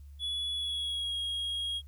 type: tone with pitch glide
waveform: triangle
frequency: 3399 to 3281 Hz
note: G#7 to G#7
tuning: +39 to -22 cents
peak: -30 dBFS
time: 0.19-1.82 s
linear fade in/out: 50 ms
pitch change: -61 cents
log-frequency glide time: 0.54-1.18 s
effects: added 71 Hz sine -46 dBFS peak until 1.87 s + white hiss -72 dBFS RMS until 1.87 s

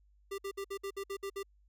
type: tone bursts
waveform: square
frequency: 394.9 Hz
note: G4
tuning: 13 cents sharp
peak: -37 dBFS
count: 9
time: 0.31-1.431 s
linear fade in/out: 10 ms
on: 73 ms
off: 58 ms
effects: added 50 Hz sine -63 dBFS peak until 1.68 s

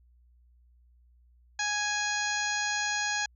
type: harmonic tone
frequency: 830.6 Hz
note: G#5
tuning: in tune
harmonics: 1 / 2 / 3 / 4 / 5 / 6 / 7 / 8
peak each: -35 / -31 / -37 / -40 / -38 / -41 / -43 / -35 dBFS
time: 1.59-3.26 s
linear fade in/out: 5 ms
effects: added 60 Hz sine -58 dBFS peak until 3.35 s

